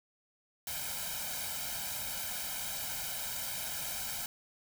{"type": "noise with comb filter", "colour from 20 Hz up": "white", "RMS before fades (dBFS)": -38, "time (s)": [0.67, 4.26], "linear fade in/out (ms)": 2, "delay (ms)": 1.3, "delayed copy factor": 0.9, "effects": []}